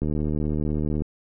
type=click train; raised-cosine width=3 ms; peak=-14 dBFS; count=77; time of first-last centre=0.02-1.02 s; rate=76 Hz; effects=none